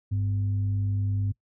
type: tone with frequency modulation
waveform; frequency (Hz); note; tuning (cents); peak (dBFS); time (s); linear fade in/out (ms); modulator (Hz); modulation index
sine; 100; G2; +35; -23; 0.11-1.32; 10; 151; 0.29
effects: noise-tail reverb RT60 0.1 s tail -22 dB re dry + high-pass 60 Hz 12 dB/octave